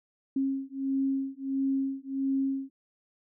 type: beating tone pair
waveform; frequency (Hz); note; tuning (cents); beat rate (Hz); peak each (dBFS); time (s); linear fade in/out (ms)
sine; 269.6 / 271.1; C#4 / C#4; -48 / -38; 1.5; -30; 0.36-2.7; 5
effects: none